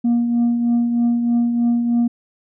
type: tone with tremolo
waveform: sine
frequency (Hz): 237.1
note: A#3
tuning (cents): +30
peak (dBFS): -10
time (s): 0.04-2.08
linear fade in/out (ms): 10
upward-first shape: triangle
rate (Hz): 3.2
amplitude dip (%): 55
effects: tanh soft clip ceiling -12 dBFS